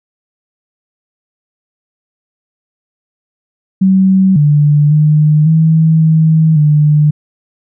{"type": "tone with pitch steps", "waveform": "sine", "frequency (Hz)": [190.1, 147.5, 151.9, 160.2, 159.1, 149.9], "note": ["F#3", "D3", "D#3", "E3", "D#3", "D3"], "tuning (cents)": [47, 8, -41, -49, 39, 36], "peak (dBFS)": -5, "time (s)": [3.81, 7.11], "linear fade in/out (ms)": 10, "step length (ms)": 550, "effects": []}